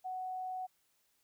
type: tone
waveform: sine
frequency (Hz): 743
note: F#5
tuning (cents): +7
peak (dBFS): -37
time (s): 0.04-0.67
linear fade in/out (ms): 20
effects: white hiss -75 dBFS RMS until 1.23 s